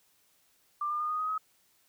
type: tone with pitch steps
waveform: sine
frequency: 1187 / 1203.6 / 1220.4 / 1237.4 / 1254.7 / 1272.2 Hz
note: D6 / D6 / D#6 / D#6 / D#6 / D#6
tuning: +18 / +42 / -34 / -10 / +14 / +38 cents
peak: -29 dBFS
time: 0.81-1.38 s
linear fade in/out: 5 ms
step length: 95 ms
effects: white hiss -68 dBFS RMS until 1.88 s